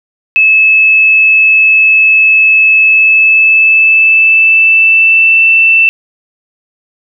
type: tone with pitch glide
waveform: sine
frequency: 2600 to 2665 Hz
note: E7 to E7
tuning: -24 to +18 cents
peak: -3 dBFS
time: 0.36-5.89 s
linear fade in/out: 0 ms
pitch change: +42 cents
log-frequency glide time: 2.82-5.45 s
effects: none